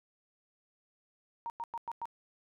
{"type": "tone bursts", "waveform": "sine", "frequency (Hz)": 932.3, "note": "A#5", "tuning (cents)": 0, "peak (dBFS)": -35, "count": 5, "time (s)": [1.46, 2.055], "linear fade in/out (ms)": 0, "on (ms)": 39, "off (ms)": 100, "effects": []}